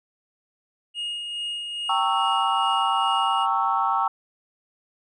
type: tone with tremolo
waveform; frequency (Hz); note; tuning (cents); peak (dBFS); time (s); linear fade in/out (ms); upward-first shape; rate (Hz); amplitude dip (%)
triangle; 2860; F7; +41; -25; 0.94-3.47; 50; sine; 2.4; 35
type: chord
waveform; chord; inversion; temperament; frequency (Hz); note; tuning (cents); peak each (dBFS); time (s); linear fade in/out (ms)
sine; G diminished seventh; none; equal with one note detuned; 784 / 912.1 / 1108.7 / 1318.5; G5 / Bb5 / Db6 / Fb6; 0 / -38 / 0 / 0; -25; 1.89-4.08; 5
effects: tanh soft clip ceiling -9 dBFS + resampled to 22050 Hz